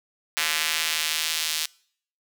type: tone with high-pass filter sweep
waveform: square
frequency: 79 Hz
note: D#2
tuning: 27 cents sharp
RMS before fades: -26 dBFS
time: 0.37-1.66 s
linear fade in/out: 0 ms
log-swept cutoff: 2100 to 3700 Hz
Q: 1.1
effects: noise-tail reverb RT60 0.6 s tail -25 dB re dry